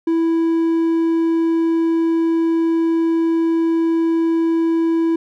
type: tone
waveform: triangle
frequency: 329.6 Hz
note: E4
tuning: in tune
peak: -12 dBFS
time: 0.07-5.16 s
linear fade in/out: 5 ms
effects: none